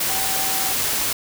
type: tone in noise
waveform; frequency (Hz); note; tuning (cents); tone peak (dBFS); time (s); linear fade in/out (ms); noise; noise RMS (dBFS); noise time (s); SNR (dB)
sine; 769; G5; -33; -30; 0.09-0.73; 5; white; -22; 0-1.13; -11
effects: none